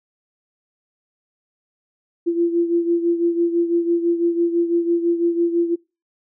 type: beating tone pair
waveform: sine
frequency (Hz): 340 / 346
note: F4 / F4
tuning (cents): -46 / -16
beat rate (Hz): 6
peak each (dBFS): -17 / -23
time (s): 2.26-5.76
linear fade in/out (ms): 20
effects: noise-tail reverb RT60 0.3 s tail -26 dB re dry

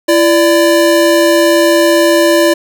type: tone pair together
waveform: square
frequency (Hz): 336.8 / 587.3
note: E4 / D5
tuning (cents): +37 / 0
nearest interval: minor seventh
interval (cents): 963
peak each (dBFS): -10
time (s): 0.08-2.54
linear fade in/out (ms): 10
effects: none

